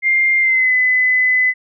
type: tone with pitch glide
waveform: sine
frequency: 2108 to 2013 Hz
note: C7 to B6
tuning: +12 to +33 cents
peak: -11 dBFS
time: 0.02-1.54 s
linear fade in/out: 50 ms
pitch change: -79 cents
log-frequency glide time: 0.38-0.73 s
effects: none